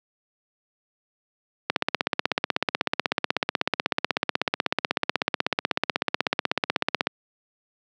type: click train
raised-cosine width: 0.3 ms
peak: -4 dBFS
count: 88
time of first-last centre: 1.7-7.07 s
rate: 16.2 Hz
effects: high-pass 200 Hz 12 dB/octave